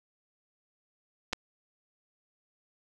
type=clicks; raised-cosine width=0.2 ms; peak=-19 / -11 dBFS; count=2; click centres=1.328 / 1.332 s; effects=none